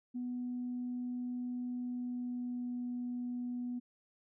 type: tone with pitch glide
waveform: sine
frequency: 246.9 to 245.2 Hz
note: B3 to B3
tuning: 0 to -12 cents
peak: -35 dBFS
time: 0.14-3.8 s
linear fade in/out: 20 ms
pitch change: -12 cents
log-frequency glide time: 1.7-2.82 s
effects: tanh soft clip ceiling -31 dBFS